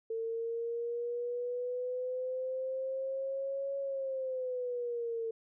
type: linear two-way sweep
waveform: sine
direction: up then down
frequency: 450 to 554 to 450 Hz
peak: -33 dBFS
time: 0.1-5.31 s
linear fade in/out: 5 ms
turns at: 3.78 s
effects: none